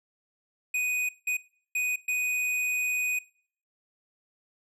square tone bursts at uneven times, 2489 Hz, D#7, in tune, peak -26 dBFS, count 4, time 0.74-1.09 / 1.27-1.37 / 1.75-1.96 / 2.08-3.19 s, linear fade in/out 5 ms, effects noise-tail reverb RT60 0.5 s tail -21 dB re dry + low-pass 12000 Hz 12 dB/octave

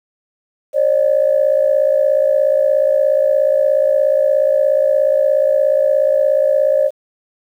sine tone pair together, 544 / 600.9 Hz, C#5 / D5, -33 / +40 cents, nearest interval major second, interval 173 cents, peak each -13 dBFS, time 0.73-6.91 s, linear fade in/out 50 ms, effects tanh soft clip ceiling -3 dBFS + 8-bit

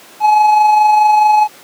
triangle tone with amplitude modulation, 849 Hz, G#5, 38 cents sharp, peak -3 dBFS, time 0.2-1.48 s, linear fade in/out 50 ms, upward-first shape sine, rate 24.7 Hz, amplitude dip 35%, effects pink hiss -39 dBFS RMS until 1.63 s + high-pass 300 Hz 12 dB/octave

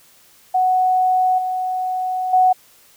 sine tone with level steps, 741 Hz, F#5, 2 cents sharp, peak -13 / -19 / -10 dBFS, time 0.54-2.53 s, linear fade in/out 10 ms, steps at 1.38 / 2.33 s, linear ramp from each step 5 ms, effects white hiss -51 dBFS RMS until 2.96 s

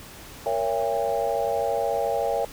sine chord, A# diminished seventh, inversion none, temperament just, 466.2 / 559.4 / 671.3 / 805.5 Hz, A#4 / C#5 / E5 / G5, 0 / +16 / +31 / +47 cents, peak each -28 / -27 / -28 / -28 dBFS, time 0.46-2.45 s, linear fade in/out 2 ms, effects pink hiss -43 dBFS RMS until 2.52 s

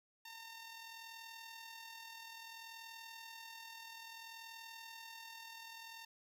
10% pulse tone with amplitude modulation, 910 Hz, A#5, 42 cents flat, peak -40 dBFS, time 0.25-6.05 s, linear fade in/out 5 ms, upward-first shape sine, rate 40.6 Hz, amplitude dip 40%, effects none

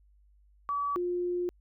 sine tone pair in turn, 1144 / 354.4 Hz, D6 / F4, -46 / +25 cents, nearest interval octave + minor sixth, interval 2029 cents, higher first, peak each -28 dBFS, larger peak neither, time 0.69-0.96 / 0.96-1.49 s, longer second, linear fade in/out 0 ms, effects added 50 Hz sine -59 dBFS peak until 1.6 s

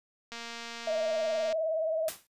click train, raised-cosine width 0.2 ms, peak -24 dBFS, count 282, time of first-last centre 0.32-1.526 s, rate 233 Hz
sine tone with vibrato, 640 Hz, D#5, 49 cents sharp, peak -27 dBFS, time 0.87-2.09 s, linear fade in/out 5 ms, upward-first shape sine, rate 19 Hz, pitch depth 55 cents each way
white noise with exponential decay, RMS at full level -33 dBFS, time 2.08-2.27 s, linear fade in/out 2 ms, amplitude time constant 41 ms
effects noise-tail reverb RT60 0.1 s tail -23 dB re dry + resampled to 32000 Hz

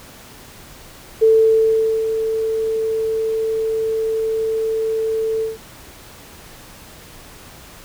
sine tone with ADSR envelope, 443.9 Hz, A4, 15 cents sharp, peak -8 dBFS, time 1.21-5.58 s, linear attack 19 ms, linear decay 800 ms, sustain -9 dB, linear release 160 ms, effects pink hiss -41 dBFS RMS until 7.84 s

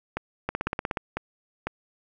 two click trains, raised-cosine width 0.5 ms, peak -12 / -13 dBFS, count 9 / 4, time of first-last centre 0.49-0.972 / 0.17-1.67 s, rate 16.6 / 2 Hz, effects none

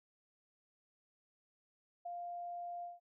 sine tone with ADSR envelope, 699 Hz, F5, 1 cent sharp, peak -39 dBFS, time 2.05-3 s, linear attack 11 ms, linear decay 9 ms, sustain -2 dB, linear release 170 ms, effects none

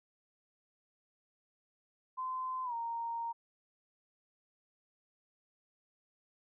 sine tone with pitch glide, 1030 to 928.3 Hz, C6 to A#5, -28 to -7 cents, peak -35 dBFS, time 2.17-3.33 s, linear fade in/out 20 ms, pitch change -179 cents, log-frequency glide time 2.64-2.74 s, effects none

